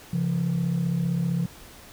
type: tone pair together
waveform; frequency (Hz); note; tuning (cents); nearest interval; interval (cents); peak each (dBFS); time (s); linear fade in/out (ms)
sine; 136.6 / 171.96; C#3 / F3; -25 / -27; major third; 398; -25 / -22; 0.13-1.46; 5
effects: tanh soft clip ceiling -19 dBFS + pink hiss -47 dBFS RMS until 1.92 s

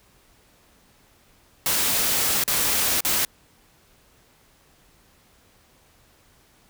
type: noise with dropouts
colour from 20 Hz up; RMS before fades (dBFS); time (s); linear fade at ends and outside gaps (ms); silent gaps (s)
white; -22; 1.66-3.25; 1; 2.438-2.478 / 3.006-3.049
effects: pink hiss -58 dBFS RMS until 6.69 s

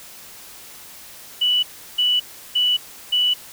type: tone bursts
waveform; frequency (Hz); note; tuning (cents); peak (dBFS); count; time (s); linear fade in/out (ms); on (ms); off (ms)
sine; 2960; F#7; 0; -15; 4; 1.41-3.34; 10; 220; 350
effects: white hiss -41 dBFS RMS until 3.52 s

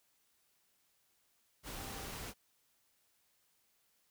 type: tone in noise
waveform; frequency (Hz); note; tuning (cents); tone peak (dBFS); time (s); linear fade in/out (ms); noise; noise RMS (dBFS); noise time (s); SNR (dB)
sine; 785; G5; +2; -54; 1.74-2.1; 50; pink; -45; 1.63-2.34; -12
effects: white hiss -75 dBFS RMS until 4.1 s

